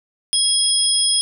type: tone cluster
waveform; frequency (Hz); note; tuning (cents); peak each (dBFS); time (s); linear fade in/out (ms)
sine; 3316 / 5110 / 9460; G#7 / D#8 / D9; -3 / +45 / +12; -19; 0.33-1.21; 0
effects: none